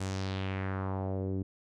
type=tone with low-pass filter sweep; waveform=sawtooth; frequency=95.6 Hz; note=G2; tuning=43 cents flat; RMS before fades=-34 dBFS; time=0-1.43 s; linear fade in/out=10 ms; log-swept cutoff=8500 to 300 Hz; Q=2.2; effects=none